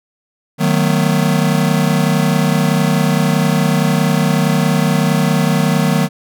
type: chord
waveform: square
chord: B dominant seventh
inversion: first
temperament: just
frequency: 154.34 / 185.21 / 222.2 / 246.9 Hz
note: D#3 / F#3 / A3 / B3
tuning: -14 / +2 / +17 / 0 cents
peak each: -16 / -17 / -20 / -21 dBFS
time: 0.58-6.09 s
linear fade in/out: 50 ms
effects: none